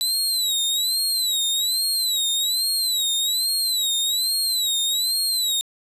sawtooth tone with vibrato, 3951 Hz, B7, in tune, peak -17 dBFS, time 0.01-5.61 s, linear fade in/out 0 ms, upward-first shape sine, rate 1.2 Hz, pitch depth 130 cents each way, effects resampled to 32000 Hz + 8-bit

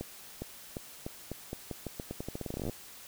accelerating click train, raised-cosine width 2 ms, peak -23 dBFS, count 26, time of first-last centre 0.01-2.696 s, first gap 410 ms, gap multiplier 0.85, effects white hiss -50 dBFS RMS until 3.07 s

